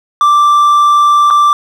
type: tone with dropouts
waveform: triangle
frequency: 1174.7 Hz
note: D6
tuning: in tune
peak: -3 dBFS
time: 0.21-1.53 s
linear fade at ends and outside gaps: 1 ms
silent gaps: 1.303-1.308 s
effects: none